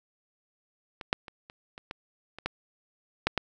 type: clicks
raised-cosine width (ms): 0.3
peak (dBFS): -22 / -7 / -26 / -29 / -26 / -20 / -25 / -13 / -7 / -10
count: 10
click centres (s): 1.012 / 1.129 / 1.282 / 1.499 / 1.779 / 1.911 / 2.386 / 2.46 / 3.27 / 3.377
effects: none